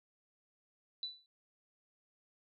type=tone with exponential decay; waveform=sine; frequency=3975 Hz; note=B7; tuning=10 cents sharp; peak=-34 dBFS; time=1.03-1.26 s; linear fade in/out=1 ms; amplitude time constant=50 ms; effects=none